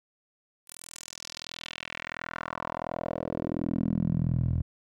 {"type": "tone with band-pass filter sweep", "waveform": "10% pulse", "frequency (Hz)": 41.44, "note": "E1", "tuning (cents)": 10, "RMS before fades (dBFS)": -32, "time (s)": [0.67, 4.62], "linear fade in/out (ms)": 10, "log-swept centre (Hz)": [11000, 92], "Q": 2.3, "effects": []}